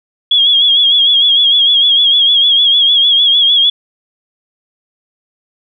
sine tone with vibrato, 3322 Hz, G#7, in tune, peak -6 dBFS, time 0.31-3.7 s, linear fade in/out 5 ms, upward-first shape sine, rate 6.6 Hz, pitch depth 60 cents each way, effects none

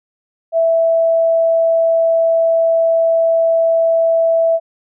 sine tone, 659.3 Hz, E5, in tune, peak -10 dBFS, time 0.52-4.6 s, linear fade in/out 50 ms, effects none

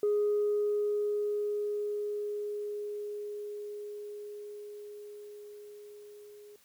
sine tone with level ramp, 415.3 Hz, G#4, in tune, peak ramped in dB -23 to -49 dBFS, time 0.03-6.56 s, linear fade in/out 2 ms, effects tanh soft clip ceiling -22 dBFS + white hiss -64 dBFS RMS until 6.64 s

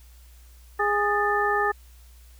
harmonic tone with a mistuned harmonic, 412.1 Hz, G#4, 13 cents flat, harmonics 1 / 2 / 3 / 4, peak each -26 / -26 / -26 / -26 dBFS, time 0.79-1.72 s, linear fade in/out 10 ms, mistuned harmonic 4, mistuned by +120 cents, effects added 60 Hz sine -47 dBFS peak until 2.39 s + white hiss -58 dBFS RMS until 2.39 s

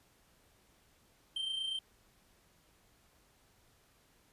triangle tone with amplitude modulation, 3136 Hz, G7, in tune, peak -31 dBFS, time 1.36-1.79 s, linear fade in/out 5 ms, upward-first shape sine, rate 28.4 Hz, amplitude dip 50%, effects pink hiss -68 dBFS RMS until 4.32 s + resampled to 32000 Hz

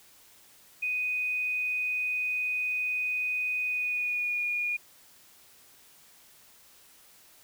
sine tone with pitch glide, 2492 to 2438 Hz, D#7 to D#7, +2 to -36 cents, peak -27 dBFS, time 0.82-4.77 s, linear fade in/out 10 ms, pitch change -38 cents, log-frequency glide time 3.66-4.43 s, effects white hiss -57 dBFS RMS until 7.43 s

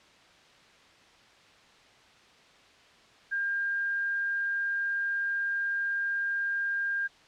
sine tone, 1604 Hz, G6, 39 cents sharp, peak -27 dBFS, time 3.31-7.08 s, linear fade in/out 20 ms, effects white hiss -57 dBFS RMS until 7.27 s + low-pass 4000 Hz 12 dB/octave

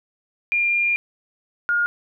sine tone pair in turn, 2401 / 1423.1 Hz, D7 / F6, +38 / +32 cents, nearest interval major sixth, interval 906 cents, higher first, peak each -17 dBFS, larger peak neither, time 0.52-0.96 / 1.69-1.86 s, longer first, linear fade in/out 0 ms, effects none

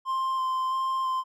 triangle tone with vibrato, 1046.5 Hz, C6, in tune, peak -23 dBFS, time 0.05-1.24 s, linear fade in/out 50 ms, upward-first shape square, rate 1.5 Hz, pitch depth 10 cents each way, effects none

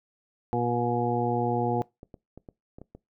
harmonic tone, 120 Hz, B2, 49 cents flat, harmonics 1 / 2 / 3 / 4 / 6 / 7, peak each -31 / -31 / -31 / -31 / -31 / -31 dBFS, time 0.53-1.82 s, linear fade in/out 0 ms
clicks, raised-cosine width 2 ms, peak -30 dBFS, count 8, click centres 1.808 / 2.031 / 2.142 / 2.376 / 2.488 / 2.785 / 2.816 / 2.95 s
effects noise-tail reverb RT60 0.2 s tail -22 dB re dry

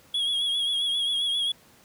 triangle tone with vibrato, 3322 Hz, G#7, in tune, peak -22 dBFS, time 0.14-1.52 s, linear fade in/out 5 ms, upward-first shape triangle, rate 7.5 Hz, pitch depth 56 cents each way, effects pink hiss -56 dBFS RMS until 1.84 s + high-pass 80 Hz 12 dB/octave

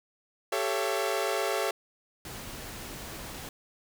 sawtooth chord, A dominant seventh, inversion third, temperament equal with one note detuned, 392 / 440 / 554.4 / 673.9 Hz, G4 / A4 / C#5 / E5, 0 / 0 / 0 / +38 cents, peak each -29 dBFS, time 0.52-1.71 s, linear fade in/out 5 ms
pink noise, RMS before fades -41 dBFS, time 2.25-3.49 s, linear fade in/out 2 ms
effects none

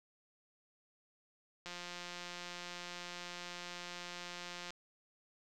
click train, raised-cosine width 0.2 ms, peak -28 dBFS, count 537, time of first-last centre 1.66-4.705 s, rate 176 Hz, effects none

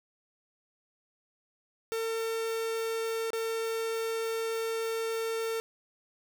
45% pulse tone with dropouts, 451.7 Hz, A4, 45 cents sharp, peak -30 dBFS, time 1.92-5.6 s, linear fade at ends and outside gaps 0 ms, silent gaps 3.304-3.332 s, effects none

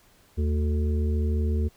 harmonic tone with a mistuned harmonic, 74 Hz, D2, 14 cents sharp, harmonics 1 / 3 / 5 / 6, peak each -22 / -32 / -36 / -38 dBFS, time 0.37-1.69 s, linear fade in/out 20 ms, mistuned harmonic 1, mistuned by +91 cents, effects pink hiss -59 dBFS RMS until 1.76 s

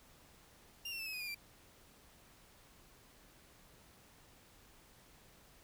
30% pulse tone with pitch steps, 2794 / 2716 / 2640 / 2567 / 2495 / 2425 / 2358 Hz, F7 / F7 / E7 / E7 / D#7 / D#7 / D7, 0 / -49 / +2 / -47 / +4 / -45 / +6 cents, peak -38 dBFS, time 0.85-1.347 s, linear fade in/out 5 ms, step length 71 ms, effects pink hiss -63 dBFS RMS until 5.63 s

